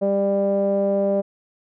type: tone with low-pass filter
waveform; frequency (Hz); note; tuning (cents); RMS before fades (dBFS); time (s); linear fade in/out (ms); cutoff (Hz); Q
sawtooth; 198.3; G3; +20; -20; 0.01-1.22; 20; 570; 6.8
effects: none